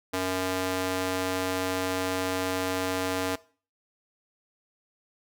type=tone with high-pass filter; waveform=square; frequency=92.9 Hz; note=F#2; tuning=7 cents sharp; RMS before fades=-29 dBFS; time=0.13-3.36 s; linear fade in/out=10 ms; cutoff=340 Hz; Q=0.8; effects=noise-tail reverb RT60 0.4 s tail -20 dB re dry